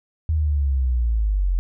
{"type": "linear sweep", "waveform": "sine", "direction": "down", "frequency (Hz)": [80.1, 42.64], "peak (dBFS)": -17, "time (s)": [0.29, 1.59], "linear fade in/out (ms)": 0, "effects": []}